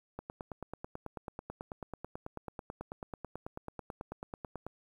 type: click train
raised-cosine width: 1 ms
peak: -26 dBFS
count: 42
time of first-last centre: 0.19-4.666 s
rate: 9.16 Hz
effects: 10-bit